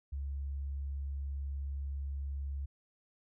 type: tone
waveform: sine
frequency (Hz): 69.5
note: C#2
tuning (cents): +5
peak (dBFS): -35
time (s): 0.12-2.66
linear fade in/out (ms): 10
effects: none